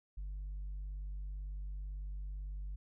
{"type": "tone", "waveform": "sine", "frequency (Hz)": 49, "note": "G1", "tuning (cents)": 0, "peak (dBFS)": -37, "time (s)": [0.17, 2.76], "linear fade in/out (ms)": 10, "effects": ["tanh soft clip ceiling -38 dBFS"]}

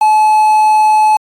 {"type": "tone with quantisation", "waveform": "triangle", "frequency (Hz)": 859, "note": "A5", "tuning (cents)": -42, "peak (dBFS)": -4, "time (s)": [0.01, 1.17], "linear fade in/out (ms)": 5, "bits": 5, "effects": ["AAC 48 kbps"]}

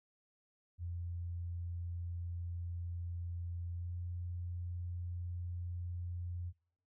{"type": "tone with pitch glide", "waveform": "sine", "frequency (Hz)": [86.5, 87.81], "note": ["F2", "F2"], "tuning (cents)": [-16, 10], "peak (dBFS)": -38, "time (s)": [0.78, 6.53], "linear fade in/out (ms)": 50, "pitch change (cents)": 26, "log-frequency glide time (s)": [3.73, 3.94], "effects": ["noise-tail reverb RT60 0.7 s tail -26 dB re dry"]}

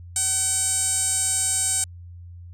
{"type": "tone with band-pass filter", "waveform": "sawtooth", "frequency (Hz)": 761, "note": "F#5", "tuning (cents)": 48, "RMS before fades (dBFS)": -23, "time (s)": [0.16, 1.84], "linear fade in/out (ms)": 2, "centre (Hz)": 8200, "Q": 7.5, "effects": ["added 87 Hz sine -38 dBFS peak until 2.53 s"]}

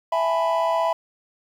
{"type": "tone cluster", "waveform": "triangle", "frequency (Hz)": [661, 817, 873, 992], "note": ["E5", "G#5", "A5", "B5"], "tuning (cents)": [5, -29, -14, 7], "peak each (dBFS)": [-20, -28, -29, -21], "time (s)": [0.12, 0.93], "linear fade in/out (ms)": 5, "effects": ["9-bit"]}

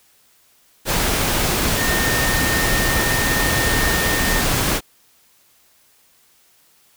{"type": "tone in noise", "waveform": "sine", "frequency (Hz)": 1828, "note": "A#6", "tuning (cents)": -34, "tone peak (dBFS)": -22, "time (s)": [1.76, 4.44], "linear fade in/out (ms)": 50, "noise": "pink", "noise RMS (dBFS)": -19, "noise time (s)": [0.85, 4.81], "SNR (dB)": -6, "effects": ["white hiss -56 dBFS RMS until 6.96 s"]}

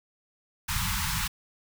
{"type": "band-stop noise", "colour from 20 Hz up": "pink", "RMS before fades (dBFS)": -29, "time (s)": [0.68, 1.28], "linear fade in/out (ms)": 10, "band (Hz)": [200, 860], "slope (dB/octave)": 96, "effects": []}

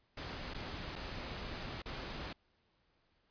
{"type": "noise with dropouts", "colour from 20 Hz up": "pink", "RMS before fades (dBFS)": -43, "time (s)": [0.17, 2.33], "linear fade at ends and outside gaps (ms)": 5, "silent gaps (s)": [[0.538, 0.545], [0.956, 0.96], [1.82, 1.857]], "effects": ["pink hiss -75 dBFS RMS until 3.3 s", "resampled to 11025 Hz"]}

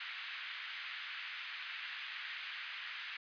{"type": "band-pass noise", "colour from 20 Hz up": "pink", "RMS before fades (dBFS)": -45, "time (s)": [0, 3.17], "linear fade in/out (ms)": 5, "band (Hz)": [1600, 3400], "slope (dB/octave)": 24, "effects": ["resampled to 11025 Hz"]}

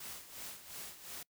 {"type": "noise with tremolo", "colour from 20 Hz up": "white", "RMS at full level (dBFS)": -45, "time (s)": [0, 1.23], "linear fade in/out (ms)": 5, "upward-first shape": "sine", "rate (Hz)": 2.8, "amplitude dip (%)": 70, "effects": ["noise-tail reverb RT60 0.1 s tail -24 dB re dry"]}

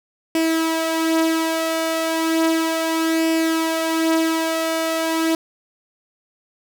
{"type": "tone with flanger", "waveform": "sawtooth", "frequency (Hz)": 324.6, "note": "E4", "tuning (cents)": -27, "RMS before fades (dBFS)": -20, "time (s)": [0.35, 5.35], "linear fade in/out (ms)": 2, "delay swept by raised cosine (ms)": [0.38, 4.78], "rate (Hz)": 0.34, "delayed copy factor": 0.5, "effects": []}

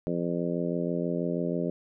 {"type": "harmonic tone", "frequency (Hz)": 86.2, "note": "F2", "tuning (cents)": -22, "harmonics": [2, 3, 4, 5, 6, 7], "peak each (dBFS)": [-31, -33, -34, -35, -36, -36], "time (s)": [0.07, 1.7], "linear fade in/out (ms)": 0, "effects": []}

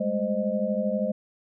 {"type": "tone cluster", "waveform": "sine", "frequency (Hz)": [200.9, 213.5, 521, 617], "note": ["G3", "G#3", "C5", "D#5"], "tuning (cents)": [43, 48, -7, -15], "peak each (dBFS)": -29, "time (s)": [0, 1.12], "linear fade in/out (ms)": 10, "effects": []}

